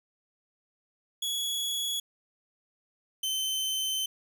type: tone pair in turn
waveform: sawtooth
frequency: 3366 / 3077 Hz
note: G#7 / G7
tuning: +23 / -33 cents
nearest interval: major second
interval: 156 cents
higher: first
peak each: -26 / -25 dBFS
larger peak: second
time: 1.22-2 / 3.23-4.06 s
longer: second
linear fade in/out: 5 ms
effects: none